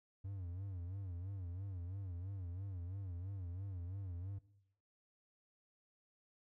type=tone with vibrato; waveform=triangle; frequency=92.6 Hz; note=F#2; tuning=2 cents sharp; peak=-40 dBFS; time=0.24-4.39 s; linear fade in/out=10 ms; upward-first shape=sine; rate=3 Hz; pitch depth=130 cents each way; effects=noise-tail reverb RT60 0.8 s tail -18 dB re dry